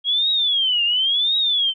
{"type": "tone with vibrato", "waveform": "sine", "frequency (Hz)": 3261, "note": "G#7", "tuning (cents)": -32, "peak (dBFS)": -16, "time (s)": [0.04, 1.74], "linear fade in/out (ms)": 50, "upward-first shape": "triangle", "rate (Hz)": 0.94, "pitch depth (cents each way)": 280, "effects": []}